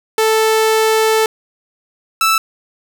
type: tone pair in turn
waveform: sawtooth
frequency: 440 / 1318.5 Hz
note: A4 / E6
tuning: 0 / 0 cents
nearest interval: octave + perfect fifth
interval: 1900 cents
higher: second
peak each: -7 dBFS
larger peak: neither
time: 0.18-1.26 / 2.21-2.38 s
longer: first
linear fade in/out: 2 ms
effects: none